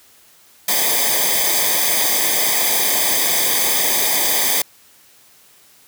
white noise with comb filter, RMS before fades -17 dBFS, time 0.68-4.62 s, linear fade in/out 5 ms, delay 0.72 ms, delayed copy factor -0.9, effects white hiss -50 dBFS RMS until 5.87 s + high-pass 60 Hz 12 dB/octave

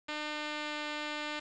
5% pulse tone with pitch glide, 301.4 to 299.5 Hz, D4 to D4, +45 to +34 cents, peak -24 dBFS, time 0.08-1.4 s, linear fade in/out 10 ms, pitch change -11 cents, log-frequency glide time 0.28-0.71 s, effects resampled to 16000 Hz + 9-bit

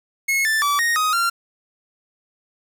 45% pulse tone with pitch steps, 2176 / 1765 / 1153 / 1863 / 1254 / 1379 Hz, C#7 / A6 / D6 / A#6 / D#6 / F6, -33 / +5 / -32 / -2 / +13 / -22 cents, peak -17 dBFS, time 0.28-1.3 s, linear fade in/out 10 ms, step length 170 ms, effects 8-bit

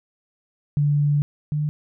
sine tone pair in turn, 145.8 / 149.73 Hz, D3 / D3, -12 / +34 cents, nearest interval unison, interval 46 cents, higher second, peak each -16 / -20 dBFS, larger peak first, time 0.77-1.22 / 1.52-1.69 s, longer first, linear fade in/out 0 ms, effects none

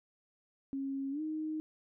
sine tone with pitch glide, 272.5 to 311.2 Hz, C#4 to D#4, -29 to 0 cents, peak -34 dBFS, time 0.73-1.6 s, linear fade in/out 0 ms, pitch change +229 cents, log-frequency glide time 1.11-1.21 s, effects none

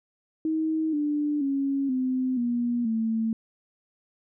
sine tone with pitch steps, 316.6 / 295.4 / 275.6 / 257.2 / 239.9 / 223.9 Hz, D#4 / D4 / C#4 / C4 / A#3 / A3, +30 / +10 / -10 / -30 / +50 / +30 cents, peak -23 dBFS, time 0.45-3.33 s, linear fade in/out 2 ms, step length 480 ms, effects none

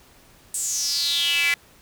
square tone with high-pass filter sweep, 154.8 Hz, D#3, 9 cents flat, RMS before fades -23 dBFS, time 0.54-1.54 s, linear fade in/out 2 ms, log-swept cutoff 8400 to 2100 Hz, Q 6.8, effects pink hiss -53 dBFS RMS until 1.81 s

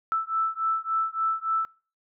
sine beating tone pair, 1318.5 / 1322 Hz, E6 / E6, 0 / +5 cents, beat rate 3.5 Hz, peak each -27 dBFS, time 0.12-1.65 s, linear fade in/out 0 ms, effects noise-tail reverb RT60 0.4 s tail -25 dB re dry

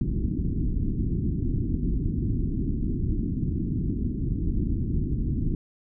pink low-pass noise, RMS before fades -26 dBFS, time 0.01-5.55 s, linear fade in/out 2 ms, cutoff 330 Hz, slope 48 dB/octave, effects none

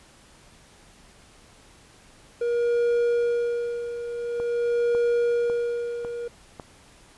triangle tone with tremolo, 475.1 Hz, A#4, 33 cents sharp, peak -17 dBFS, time 2.41-6.28 s, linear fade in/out 5 ms, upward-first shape sine, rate 0.47 Hz, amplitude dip 70%
click train, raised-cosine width 1 ms, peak -22 dBFS, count 5, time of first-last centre 4.4-6.598 s, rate 1.82 Hz
effects pink hiss -53 dBFS RMS until 7.17 s + resampled to 24000 Hz

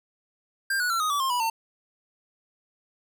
square tone with pitch steps, 1591 / 1467.4 / 1353.4 / 1248.3 / 1151.3 / 1061.9 / 979.4 / 903.3 Hz, G6 / F#6 / E6 / D#6 / D6 / C6 / B5 / A5, +25 / -15 / +45 / +5 / -35 / +25 / -15 / +45 cents, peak -24 dBFS, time 0.7-1.5 s, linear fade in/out 5 ms, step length 100 ms, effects none

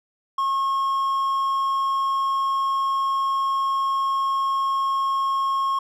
triangle tone, 1085 Hz, C#6, 37 cents flat, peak -18 dBFS, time 0.38-5.79 s, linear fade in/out 5 ms, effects none

